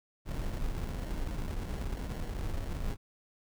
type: noise with sample-and-hold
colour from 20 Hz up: brown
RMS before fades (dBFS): -35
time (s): 0.25-2.97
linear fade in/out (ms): 50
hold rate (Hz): 1225
effects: none